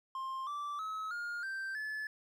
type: tone with pitch steps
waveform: triangle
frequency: 1057 / 1166.1 / 1286.4 / 1419.1 / 1565.5 / 1727 Hz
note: C6 / D6 / E6 / F6 / G6 / A6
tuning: +17 / -13 / -43 / +27 / -3 / -33 cents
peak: -35 dBFS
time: 0.15-2.07 s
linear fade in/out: 2 ms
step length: 320 ms
effects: none